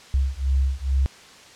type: beating tone pair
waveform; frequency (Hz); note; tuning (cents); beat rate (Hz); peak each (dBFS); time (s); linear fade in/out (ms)
sine; 66.1 / 68.4; C2 / C#2; +18 / -23; 2.3; -22; 0.14-1.06; 0
effects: white hiss -46 dBFS RMS until 1.55 s + low-pass 6000 Hz 12 dB/octave